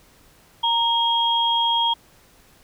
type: tone pair together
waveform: sine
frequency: 930 / 3262 Hz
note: A#5 / G#7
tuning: -4 / -32 cents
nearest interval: octave + minor seventh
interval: 2172 cents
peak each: -20 dBFS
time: 0.63-1.94 s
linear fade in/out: 10 ms
effects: pink hiss -54 dBFS RMS until 2.63 s